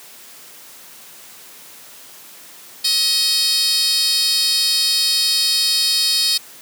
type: tone with high-pass filter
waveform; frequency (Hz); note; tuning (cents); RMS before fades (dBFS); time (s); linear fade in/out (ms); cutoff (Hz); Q
10% pulse; 631; D#5; +24; -17; 2.84-6.38; 10; 4800; 5
effects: white hiss -41 dBFS RMS until 6.61 s + high-pass 150 Hz 12 dB/octave